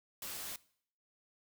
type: noise with comb filter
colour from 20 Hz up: white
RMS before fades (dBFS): -43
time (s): 0.22-0.56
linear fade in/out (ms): 2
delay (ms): 12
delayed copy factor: -0.55
effects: noise-tail reverb RT60 0.6 s tail -21 dB re dry